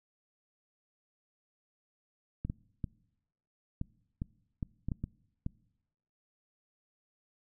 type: clicks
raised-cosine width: 5 ms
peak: -22 dBFS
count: 10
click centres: 2.45 / 2.499 / 2.842 / 3.814 / 4.219 / 4.628 / 4.886 / 4.918 / 5.04 / 5.464 s
effects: noise-tail reverb RT60 0.9 s tail -24 dB re dry